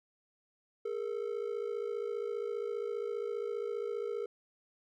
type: ring-modulated tone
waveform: triangle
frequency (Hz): 440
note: A4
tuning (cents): 0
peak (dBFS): -29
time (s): 0.85-4.26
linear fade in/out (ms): 5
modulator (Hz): 27.5
effects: none